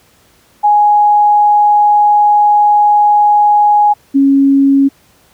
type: tone pair in turn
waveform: sine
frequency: 832 / 275.3 Hz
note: G#5 / C#4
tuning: +3 / -12 cents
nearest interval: octave + perfect fifth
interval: 1915 cents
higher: first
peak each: -5 dBFS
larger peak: neither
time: 0.63-3.94 / 4.14-4.89 s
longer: first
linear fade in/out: 20 ms
effects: pink hiss -49 dBFS RMS until 5.33 s + high-pass 60 Hz 12 dB/octave